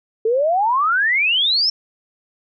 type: exponential sweep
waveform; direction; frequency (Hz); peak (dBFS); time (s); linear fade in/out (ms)
sine; up; 430 to 5470; -14; 0.25-1.7; 5
effects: none